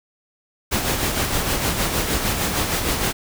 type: noise with tremolo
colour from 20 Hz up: pink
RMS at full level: -20 dBFS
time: 0.71-3.13 s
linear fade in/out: 20 ms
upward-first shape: sine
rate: 6.5 Hz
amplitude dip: 45%
effects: none